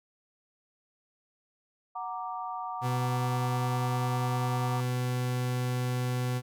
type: chord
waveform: sine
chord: Gb augmented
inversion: none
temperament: equal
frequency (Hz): 740 / 932.3 / 1174.7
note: Gb5 / Bb5 / D6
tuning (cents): 0 / 0 / 0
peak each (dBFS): -37 / -38 / -38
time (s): 1.95-4.81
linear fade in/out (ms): 10
type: tone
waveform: 40% pulse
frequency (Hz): 125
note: B2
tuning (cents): +21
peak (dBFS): -27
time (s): 2.81-6.42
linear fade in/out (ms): 50
effects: none